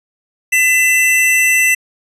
square tone pair together, 2009 / 2675 Hz, B6 / E7, +29 / +25 cents, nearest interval perfect fourth, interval 496 cents, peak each -13 dBFS, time 0.52-1.75 s, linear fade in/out 10 ms, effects resampled to 32000 Hz

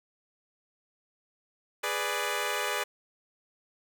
10% pulse chord, G# diminished, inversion none, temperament equal, 415.3 / 493.9 / 587.3 Hz, G#4 / B4 / D5, 0 / 0 / 0 cents, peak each -25 dBFS, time 1.83-2.84 s, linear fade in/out 10 ms, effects none

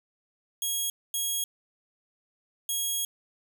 10% pulse tone bursts at uneven times, 3300 Hz, G#7, 12 cents flat, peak -19 dBFS, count 3, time 0.62-0.9 / 1.14-1.44 / 2.69-3.05 s, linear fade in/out 2 ms, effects none

